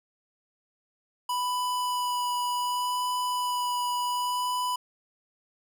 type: tone with vibrato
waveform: square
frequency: 987.8 Hz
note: B5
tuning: in tune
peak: -27 dBFS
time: 1.29-4.76 s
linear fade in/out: 5 ms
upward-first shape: sine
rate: 0.67 Hz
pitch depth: 11 cents each way
effects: none